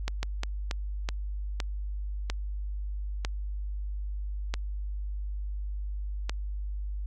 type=slowing click train; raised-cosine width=0.2 ms; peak=-14 dBFS; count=10; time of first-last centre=0.08-6.295 s; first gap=150 ms; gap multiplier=1.36; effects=added 50 Hz sine -31 dBFS peak until 7.06 s